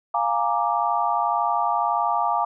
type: chord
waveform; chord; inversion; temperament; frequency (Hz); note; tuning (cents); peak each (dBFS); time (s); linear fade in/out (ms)
sine; Bb dominant seventh; second; equal; 698.5 / 830.6 / 932.3 / 1174.7; F5 / Ab5 / Bb5 / D6; 0 / 0 / 0 / 0; -25; 0.14-2.45; 5
effects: none